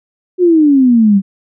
sine exponential sweep, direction down, 370 to 190 Hz, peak -5 dBFS, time 0.38-1.22 s, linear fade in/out 50 ms, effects none

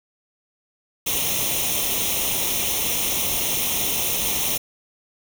white noise with comb filter, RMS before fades -23 dBFS, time 1.06-4.58 s, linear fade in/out 10 ms, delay 0.32 ms, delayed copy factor +0.75, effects none

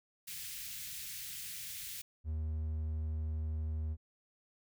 white band-stop noise, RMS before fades -44 dBFS, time 0.27-2.02 s, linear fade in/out 10 ms, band 160 to 1900 Hz, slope 24 dB/octave
triangle tone, 78.1 Hz, D#2, 7 cents sharp, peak -32 dBFS, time 2.24-3.97 s, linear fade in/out 50 ms
effects none

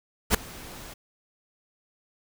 pink noise with ADSR envelope, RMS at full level -18 dBFS, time 0.3-0.94 s, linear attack 45 ms, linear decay 4 ms, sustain -24 dB, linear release 11 ms, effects none

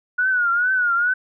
sine tone with vibrato, 1454 Hz, F#6, 31 cents flat, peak -16 dBFS, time 0.18-1.14 s, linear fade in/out 10 ms, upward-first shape triangle, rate 2.3 Hz, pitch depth 110 cents each way, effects none

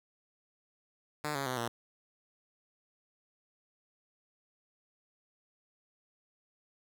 5% pulse tone with pitch steps, 150 / 138.35 / 127.6 / 117.69 Hz, D3 / C#3 / C3 / A#2, +37 / -3 / -43 / +17 cents, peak -22 dBFS, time 1.24-1.68 s, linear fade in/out 5 ms, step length 110 ms, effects none

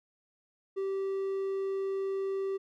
triangle tone, 388.5 Hz, G4, 16 cents flat, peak -28 dBFS, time 0.76-2.58 s, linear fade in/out 20 ms, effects none

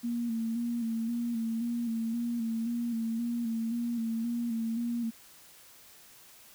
sine tone with vibrato, 231.6 Hz, A#3, 11 cents flat, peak -29 dBFS, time 0.03-5.11 s, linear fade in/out 20 ms, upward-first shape square, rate 1.9 Hz, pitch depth 38 cents each way, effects white hiss -55 dBFS RMS until 6.54 s

